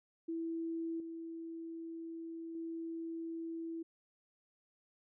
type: tone with level steps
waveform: sine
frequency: 329.6 Hz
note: E4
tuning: in tune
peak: -36 / -42 / -39 dBFS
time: 0.28-3.83 s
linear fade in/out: 10 ms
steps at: 1 / 2.55 s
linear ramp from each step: 2 ms
effects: none